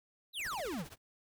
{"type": "exponential sweep", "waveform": "square", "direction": "down", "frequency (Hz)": [4134, 129], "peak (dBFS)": -37, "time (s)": [0.33, 0.86], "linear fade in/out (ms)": 50}
{"type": "noise with tremolo", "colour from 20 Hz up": "pink", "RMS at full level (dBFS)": -48, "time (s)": [0.38, 0.98], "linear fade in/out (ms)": 50, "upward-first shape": "triangle", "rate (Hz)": 15, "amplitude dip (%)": 100}
{"effects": []}